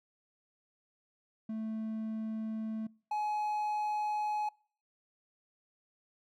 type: tone pair in turn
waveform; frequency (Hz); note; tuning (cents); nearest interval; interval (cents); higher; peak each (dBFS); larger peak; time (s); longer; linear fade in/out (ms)
triangle; 220 / 843.9; A3 / G#5; 0 / +27; octave + major seventh; 2327; second; -33 / -29; second; 1.49-2.87 / 3.11-4.49; neither; 5
effects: noise-tail reverb RT60 0.5 s tail -26 dB re dry